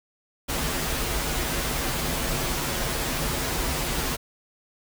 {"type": "noise with comb filter", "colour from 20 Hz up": "pink", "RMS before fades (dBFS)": -27, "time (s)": [0.48, 4.17], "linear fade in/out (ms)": 20, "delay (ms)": 9.9, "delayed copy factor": -0.65, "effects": []}